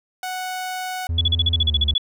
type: tone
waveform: sawtooth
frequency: 740 Hz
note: F#5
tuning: in tune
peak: -22 dBFS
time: 0.23-1.07 s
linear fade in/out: 2 ms
type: tone with pitch glide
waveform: triangle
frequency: 82.9 to 73.01 Hz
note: E2 to D2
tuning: +10 to -10 cents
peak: -18 dBFS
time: 1.09-1.94 s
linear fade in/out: 5 ms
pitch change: -220 cents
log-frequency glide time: 1.55-1.78 s
type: tone bursts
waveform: sine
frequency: 3404 Hz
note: G#7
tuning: 42 cents sharp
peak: -15 dBFS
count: 12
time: 1.18-1.981 s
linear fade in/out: 5 ms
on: 31 ms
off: 39 ms
effects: none